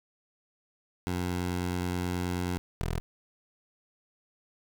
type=tone pair in turn; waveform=15% pulse; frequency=89.4 / 41.78 Hz; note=F2 / E1; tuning=+41 / +24 cents; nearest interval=octave + minor second; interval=1317 cents; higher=first; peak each=-23 / -23 dBFS; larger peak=neither; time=1.07-2.58 / 2.81-3 s; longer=first; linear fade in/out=0 ms; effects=none